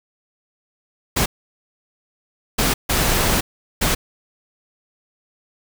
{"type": "noise bursts at uneven times", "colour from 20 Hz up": "pink", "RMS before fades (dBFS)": -18, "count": 4, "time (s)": [[1.16, 1.26], [2.58, 2.74], [2.89, 3.41], [3.81, 3.95]], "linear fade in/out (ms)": 10, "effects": []}